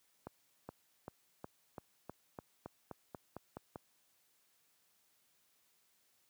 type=accelerating click train; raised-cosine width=1 ms; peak=-30 dBFS; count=13; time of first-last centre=0.27-3.758 s; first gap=420 ms; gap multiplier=0.93; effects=white hiss -74 dBFS RMS until 6.29 s + high-pass 80 Hz 12 dB/octave